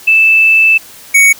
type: tone pair in turn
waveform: sine / square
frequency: 2637 / 2233 Hz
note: E7 / C#7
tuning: 0 / +12 cents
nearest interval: minor third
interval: 288 cents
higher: first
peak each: -4 dBFS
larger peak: neither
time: 0.07-0.78 / 1.14-1.33 s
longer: first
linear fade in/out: 10 ms
effects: white hiss -35 dBFS RMS until 1.39 s